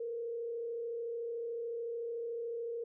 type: tone with frequency modulation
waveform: sine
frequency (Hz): 466.2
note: A#4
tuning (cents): 0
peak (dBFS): -36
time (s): 0-2.84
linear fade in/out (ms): 5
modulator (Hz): 33.7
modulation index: 0.39
effects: none